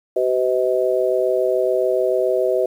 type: harmonic tone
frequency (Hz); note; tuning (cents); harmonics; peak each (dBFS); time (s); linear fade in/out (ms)
127; B2; +49; 3 / 4 / 5; -20 / -20 / -20; 0.16-2.66; 5
effects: 8-bit